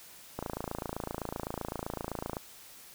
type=click train; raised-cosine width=1 ms; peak=-20 dBFS; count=56; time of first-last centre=0.39-2.368 s; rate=27.8 Hz; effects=white hiss -52 dBFS RMS until 2.94 s